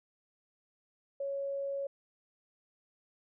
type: tone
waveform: sine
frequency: 555 Hz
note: C#5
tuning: 2 cents sharp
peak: -33 dBFS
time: 1.2-1.87 s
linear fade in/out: 5 ms
effects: none